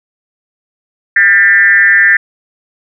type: tone with frequency modulation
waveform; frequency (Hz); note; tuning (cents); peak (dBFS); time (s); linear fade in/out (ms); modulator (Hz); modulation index
sine; 1791; A6; +30; -4; 1.16-2.17; 5; 190; 1
effects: none